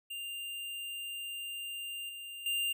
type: tone with level steps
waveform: square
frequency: 2794 Hz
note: F7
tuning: in tune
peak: -39 / -43 / -31 dBFS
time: 0.1-2.73 s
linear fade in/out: 10 ms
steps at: 2.09 / 2.46 s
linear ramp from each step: 2 ms
effects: none